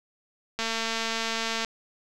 click train, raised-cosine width 0.2 ms, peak -12 dBFS, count 240, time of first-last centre 0.59-1.648 s, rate 226 Hz, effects none

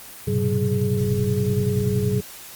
sine tone cluster, 100 / 119.9 / 130.5 / 189.1 / 417.5 Hz, G2 / A#2 / C3 / F#3 / G#4, +35 / +49 / -4 / +38 / +9 cents, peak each -25 dBFS, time 0.27-2.21 s, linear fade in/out 10 ms, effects white hiss -40 dBFS RMS until 2.55 s + Opus 24 kbps

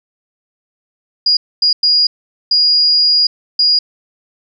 sine tone bursts at uneven times, 4871 Hz, D#8, 38 cents flat, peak -8 dBFS, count 5, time 1.26-1.37 / 1.62-1.73 / 1.83-2.07 / 2.51-3.27 / 3.59-3.79 s, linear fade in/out 5 ms, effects none

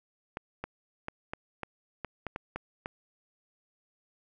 clicks, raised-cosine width 0.5 ms, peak -20 dBFS, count 10, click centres 0.371 / 0.64 / 1.084 / 1.335 / 1.633 / 2.047 / 2.267 / 2.361 / 2.56 / 2.859 s, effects none

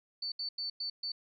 sine tone bursts at uneven times, 4501 Hz, C#8, 26 cents sharp, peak -34 dBFS, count 5, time 0.22-0.32 / 0.39-0.49 / 0.58-0.7 / 0.8-0.9 / 1.03-1.12 s, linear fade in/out 5 ms, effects none

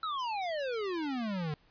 square exponential sweep, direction down, 1334 to 145.4 Hz, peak -33 dBFS, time 0.03-1.54 s, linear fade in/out 2 ms, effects pink hiss -66 dBFS RMS until 1.7 s + resampled to 11025 Hz

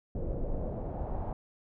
brown noise with low-pass filter sweep, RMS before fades -34 dBFS, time 0.15-1.33 s, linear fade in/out 2 ms, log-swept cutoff 490 to 840 Hz, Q 3, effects none

